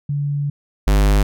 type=tone pair in turn; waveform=sine / square; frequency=143.7 / 50.43 Hz; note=D3 / G1; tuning=-37 / +50 cents; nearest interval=octave + tritone; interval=1813 cents; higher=first; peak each=-18 / -12 dBFS; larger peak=second; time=0.09-0.5 / 0.87-1.23 s; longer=first; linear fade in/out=5 ms; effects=none

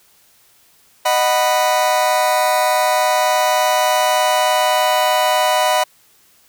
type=chord; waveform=40% pulse; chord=B major; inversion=first; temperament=just; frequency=617.4 / 740.8 / 987.8 Hz; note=D#5 / F#5 / B5; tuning=-14 / +2 / 0 cents; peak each=-17 dBFS; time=1.05-5.84 s; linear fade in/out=10 ms; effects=white hiss -53 dBFS RMS until 6.48 s

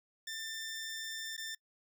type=tone with dropouts; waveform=15% pulse; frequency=1786 Hz; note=A6; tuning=25 cents sharp; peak=-33 dBFS; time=0.27-1.55 s; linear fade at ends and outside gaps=5 ms; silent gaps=1.367-1.377 s; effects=noise-tail reverb RT60 0.1 s tail -25 dB re dry

